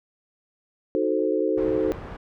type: chord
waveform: sine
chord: D# diminished seventh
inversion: none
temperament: equal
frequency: 311.1 / 370 / 440 / 523.3 Hz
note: D#4 / F#4 / A4 / C5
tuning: 0 / 0 / 0 / 0 cents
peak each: -26 / -26 / -25 / -27 dBFS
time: 0.95-1.92 s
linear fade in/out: 0 ms
type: low-pass noise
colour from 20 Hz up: pink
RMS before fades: -37 dBFS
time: 1.57-2.17 s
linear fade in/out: 10 ms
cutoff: 1400 Hz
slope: 12 dB/octave
effects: none